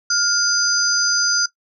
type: tone cluster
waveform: sine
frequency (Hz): 1411 / 4896 / 6130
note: F6 / D#8 / G8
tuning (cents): +17 / -29 / -40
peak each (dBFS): -20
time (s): 0.1-1.46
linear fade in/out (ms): 5
effects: noise-tail reverb RT60 0.1 s tail -18 dB re dry